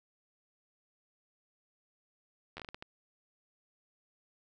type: slowing click train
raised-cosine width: 0.3 ms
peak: -27 dBFS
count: 8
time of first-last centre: 2.57-2.825 s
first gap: 11 ms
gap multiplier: 1.39
effects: none